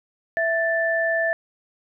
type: tone pair together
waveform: sine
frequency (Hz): 660.4 / 1763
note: E5 / A6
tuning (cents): +3 / +3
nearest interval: octave + perfect fourth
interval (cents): 1700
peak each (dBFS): -22 / -22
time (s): 0.37-1.33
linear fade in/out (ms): 0
effects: none